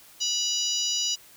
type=harmonic tone; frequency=975 Hz; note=B5; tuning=23 cents flat; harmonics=3 / 4 / 5 / 6 / 7; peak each=-29 / -33 / -30 / -30 / -33 dBFS; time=0.2-1.16 s; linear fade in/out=20 ms; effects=white hiss -52 dBFS RMS until 1.36 s